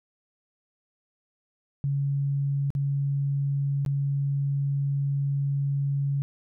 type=tone with dropouts; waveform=sine; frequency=140 Hz; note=C#3; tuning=18 cents sharp; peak=-23 dBFS; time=1.84-6.22 s; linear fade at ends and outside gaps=0 ms; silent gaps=2.704-2.751 / 3.85-3.862 s; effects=none